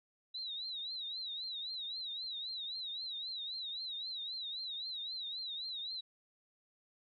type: tone with vibrato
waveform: sine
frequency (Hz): 3898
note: B7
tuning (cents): -23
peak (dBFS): -39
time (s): 0.34-6.01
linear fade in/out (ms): 10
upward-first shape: triangle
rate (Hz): 3.8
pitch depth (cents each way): 140
effects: none